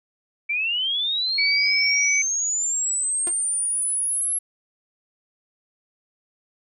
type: linear sweep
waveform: sine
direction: up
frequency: 2300 to 11175 Hz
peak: -21 dBFS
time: 0.49-4.39 s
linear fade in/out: 10 ms
type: tone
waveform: sine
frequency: 2273 Hz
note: C#7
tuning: 43 cents sharp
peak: -19 dBFS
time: 1.38-2.22 s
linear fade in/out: 5 ms
type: tone with exponential decay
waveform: sawtooth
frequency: 349.2 Hz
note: F4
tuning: in tune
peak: -24 dBFS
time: 3.27-3.35 s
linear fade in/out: 0 ms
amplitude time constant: 17 ms
effects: none